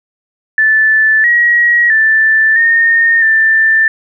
sine tone with pitch steps, 1753 / 1903 / 1765 / 1836 / 1777 Hz, A6 / A#6 / A6 / A#6 / A6, -7 / +35 / +5 / -27 / +17 cents, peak -6 dBFS, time 0.58-3.88 s, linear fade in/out 2 ms, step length 660 ms, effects none

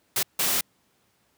white noise bursts at uneven times, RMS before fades -24 dBFS, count 2, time 0.16-0.23 / 0.39-0.61 s, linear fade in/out 5 ms, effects pink hiss -67 dBFS RMS until 1.37 s + high-pass 100 Hz 12 dB/octave

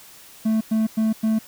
triangle tone bursts, 220 Hz, A3, in tune, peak -15 dBFS, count 4, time 0.45-1.39 s, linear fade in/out 10 ms, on 160 ms, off 100 ms, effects white hiss -46 dBFS RMS until 1.47 s

